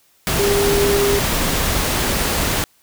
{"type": "tone in noise", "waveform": "sine", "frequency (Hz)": 402.8, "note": "G4", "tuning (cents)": 47, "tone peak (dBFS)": -15, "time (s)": [0.39, 1.19], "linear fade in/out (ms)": 0, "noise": "pink", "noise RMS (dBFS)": -19, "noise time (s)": [0.27, 2.64], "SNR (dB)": 1, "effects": ["white hiss -57 dBFS RMS until 2.82 s"]}